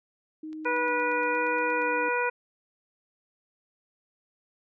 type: tone with vibrato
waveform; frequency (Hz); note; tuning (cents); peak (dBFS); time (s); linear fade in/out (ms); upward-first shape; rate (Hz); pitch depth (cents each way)
sine; 308; D#4; -17; -35; 0.43-2.09; 5; square; 1.1; 22
type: click train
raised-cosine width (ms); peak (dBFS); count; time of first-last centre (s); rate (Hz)
0.2; -36; 12; 0.53-1.82; 8.53
type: harmonic tone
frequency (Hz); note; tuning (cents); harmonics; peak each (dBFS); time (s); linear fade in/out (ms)
487.4; B4; -23; 1 / 2 / 3 / 4 / 5; -29 / -29 / -30 / -37 / -32; 0.65-2.3; 10
effects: none

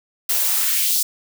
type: noise with high-pass filter sweep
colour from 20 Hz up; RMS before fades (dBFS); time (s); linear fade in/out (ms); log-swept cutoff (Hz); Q
blue; -19; 0.29-1.03; 5; 320 to 5400; 1.7
effects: none

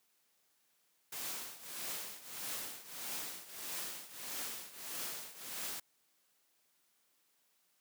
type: noise with tremolo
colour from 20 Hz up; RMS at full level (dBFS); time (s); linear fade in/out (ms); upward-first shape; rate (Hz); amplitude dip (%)
white; -40; 1.12-5.8; 5; triangle; 1.6; 85
effects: white hiss -75 dBFS RMS until 7.8 s + high-pass 150 Hz 12 dB/octave

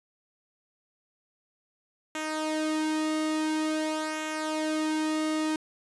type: tone with flanger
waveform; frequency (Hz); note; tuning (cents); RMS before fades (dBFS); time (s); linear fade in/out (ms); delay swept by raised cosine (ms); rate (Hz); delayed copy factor
sawtooth; 311.1; D#4; 0; -29; 2.15-5.56; 2; 0.21 to 2.01; 0.48; -0.6
effects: resampled to 24000 Hz

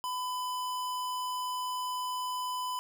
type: tone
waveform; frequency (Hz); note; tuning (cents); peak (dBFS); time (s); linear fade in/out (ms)
square; 1003; B5; +26; -33; 0.04-2.79; 0
effects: none

